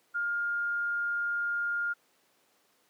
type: tone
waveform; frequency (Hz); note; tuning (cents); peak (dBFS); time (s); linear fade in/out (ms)
sine; 1411; F6; +17; -28; 0.14-1.94; 20
effects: pink hiss -68 dBFS RMS until 2.89 s + high-pass 300 Hz 12 dB/octave